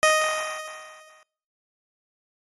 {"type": "tone with exponential decay", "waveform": "15% pulse", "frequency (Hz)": 622.3, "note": "D#5", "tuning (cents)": 0, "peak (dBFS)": -8, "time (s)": [0.03, 1.23], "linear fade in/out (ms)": 0, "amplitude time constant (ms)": 260, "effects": ["noise-tail reverb RT60 0.5 s tail -21 dB re dry", "AAC 32 kbps"]}